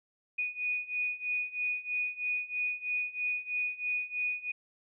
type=beating tone pair; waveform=sine; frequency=2471 / 2474.1 Hz; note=D#7 / D#7; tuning=-13 / -10 cents; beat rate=3.1 Hz; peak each=-35 / -33 dBFS; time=0.38-4.52 s; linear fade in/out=10 ms; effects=none